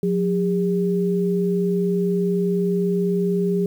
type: tone pair together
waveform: sine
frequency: 180.01 / 404.1 Hz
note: F#3 / G#4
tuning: -47 / -47 cents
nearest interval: octave + major second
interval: 1400 cents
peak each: -20 / -21 dBFS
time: 0.03-3.66 s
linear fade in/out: 2 ms
effects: 8-bit